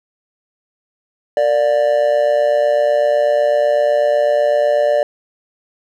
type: tone with amplitude modulation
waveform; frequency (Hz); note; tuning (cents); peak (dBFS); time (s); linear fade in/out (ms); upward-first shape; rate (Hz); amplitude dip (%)
triangle; 587.3; D5; 0; -6; 1.37-5.03; 2; sine; 128; 75
effects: none